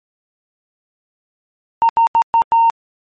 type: tone bursts at uneven times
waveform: sine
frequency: 918 Hz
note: A#5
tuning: 27 cents flat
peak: -7 dBFS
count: 5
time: 1.82-1.89 / 1.97-2.07 / 2.15-2.22 / 2.34-2.42 / 2.52-2.7 s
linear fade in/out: 0 ms
effects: tanh soft clip ceiling -5 dBFS + MP3 32 kbps